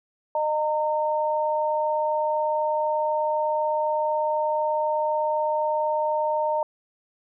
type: tone pair together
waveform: sine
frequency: 611.4 / 916 Hz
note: D#5 / A#5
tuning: -30 / -31 cents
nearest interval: perfect fifth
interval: 699 cents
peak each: -24 dBFS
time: 0.35-6.63 s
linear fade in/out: 2 ms
effects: none